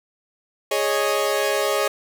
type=chord; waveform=sawtooth; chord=Ab suspended fourth; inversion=none; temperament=equal; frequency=415.3 / 554.4 / 622.3 Hz; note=Ab4 / Db5 / Eb5; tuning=0 / 0 / 0 cents; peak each=-20 / -19 / -21 dBFS; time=0.71-1.88 s; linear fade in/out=5 ms; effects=none